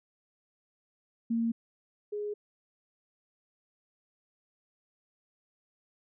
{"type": "tone pair in turn", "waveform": "sine", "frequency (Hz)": [230, 415.8], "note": ["A#3", "G#4"], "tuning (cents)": [-23, 2], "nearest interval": "minor seventh", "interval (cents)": 1025, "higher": "second", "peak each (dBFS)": [-26, -32], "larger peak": "first", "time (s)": [[1.3, 1.52], [2.12, 2.34]], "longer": "neither", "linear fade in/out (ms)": 10, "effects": []}